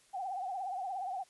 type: tone with vibrato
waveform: sine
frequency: 757 Hz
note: F#5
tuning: 39 cents sharp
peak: -35 dBFS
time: 0.13-1.24 s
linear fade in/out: 20 ms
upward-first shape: triangle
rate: 17 Hz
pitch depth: 120 cents each way
effects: white hiss -65 dBFS RMS until 1.29 s + resampled to 24000 Hz